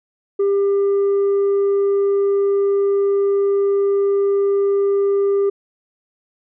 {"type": "tone", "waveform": "sine", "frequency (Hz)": 398.5, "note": "G4", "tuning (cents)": 28, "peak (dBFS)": -11, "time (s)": [0.39, 5.5], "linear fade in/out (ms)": 10, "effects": ["tanh soft clip ceiling -13 dBFS"]}